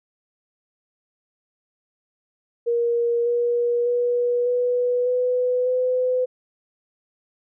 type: tone with pitch steps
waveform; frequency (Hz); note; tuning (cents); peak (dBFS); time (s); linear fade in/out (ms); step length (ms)
sine; 471.7 / 478.3 / 485 / 491.7 / 498.6 / 505.6; A#4 / A#4 / B4 / B4 / B4 / B4; +20 / +44 / -31 / -8 / +16 / +41; -18; 2.66-6.26; 20; 600
effects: none